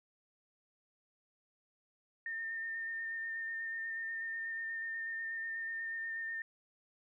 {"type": "tone with vibrato", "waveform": "sine", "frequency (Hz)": 1816, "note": "A#6", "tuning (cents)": -46, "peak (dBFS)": -37, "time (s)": [2.26, 6.42], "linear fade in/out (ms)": 2, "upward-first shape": "square", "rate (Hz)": 8.2, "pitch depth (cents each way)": 13, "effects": []}